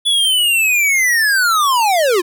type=linear sweep; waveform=square; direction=down; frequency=3446 to 329.6 Hz; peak=-12 dBFS; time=0.05-2.22 s; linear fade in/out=20 ms; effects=none